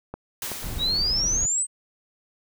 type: clicks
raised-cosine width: 1 ms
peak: -19 dBFS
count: 2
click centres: 0.14 / 0.517 s
type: noise with exponential decay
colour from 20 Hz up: white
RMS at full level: -30 dBFS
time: 0.42-1.67 s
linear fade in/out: 2 ms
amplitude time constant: 270 ms
type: noise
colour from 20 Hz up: brown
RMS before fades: -31 dBFS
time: 0.62-1.46 s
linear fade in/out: 5 ms
type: exponential sweep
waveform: sine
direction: up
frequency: 3729 to 8372 Hz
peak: -21 dBFS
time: 0.78-1.67 s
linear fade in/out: 50 ms
effects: none